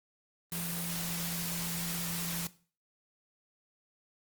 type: tone in noise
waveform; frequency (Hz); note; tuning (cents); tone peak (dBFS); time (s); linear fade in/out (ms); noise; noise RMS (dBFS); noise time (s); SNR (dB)
sine; 170.5; F3; -41; -38; 0.52-2.47; 2; white; -37; 0.52-2.47; -4
effects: noise-tail reverb RT60 0.4 s tail -18 dB re dry + Opus 32 kbps